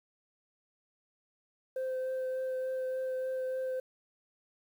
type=tone with vibrato; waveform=sine; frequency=518 Hz; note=C5; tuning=17 cents flat; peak=-29 dBFS; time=1.76-3.8 s; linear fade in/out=5 ms; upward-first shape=triangle; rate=3.4 Hz; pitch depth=12 cents each way; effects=tanh soft clip ceiling -31 dBFS + 10-bit

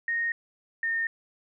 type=tone pair in turn; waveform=sine; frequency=1857 / 1827.2 Hz; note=A#6 / A#6; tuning=-7 / -35 cents; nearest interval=unison; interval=28 cents; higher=first; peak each=-25 / -25 dBFS; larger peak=neither; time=0.08-0.32 / 0.83-1.07 s; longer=neither; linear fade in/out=2 ms; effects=none

